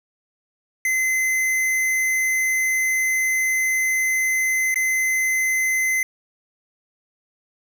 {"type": "tone with dropouts", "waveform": "square", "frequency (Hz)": 2052, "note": "C7", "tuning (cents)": -34, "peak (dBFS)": -19, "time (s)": [0.85, 6.03], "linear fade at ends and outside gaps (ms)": 2, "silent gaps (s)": [4.743, 4.758], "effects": []}